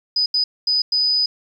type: tone bursts at uneven times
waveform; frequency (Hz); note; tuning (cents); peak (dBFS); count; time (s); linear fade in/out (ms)
sine; 4984; D#8; +2; -15; 4; 0.16-0.26 / 0.34-0.44 / 0.67-0.82 / 0.92-1.26; 5
effects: 9-bit